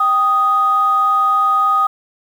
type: tone pair together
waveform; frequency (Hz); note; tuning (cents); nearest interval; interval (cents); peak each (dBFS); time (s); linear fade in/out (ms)
sine; 784 / 1244.5; G5 / D#6; 0 / 0; minor sixth; 800; -20 / -11; 0-1.87; 5
effects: tanh soft clip ceiling -4 dBFS + 7-bit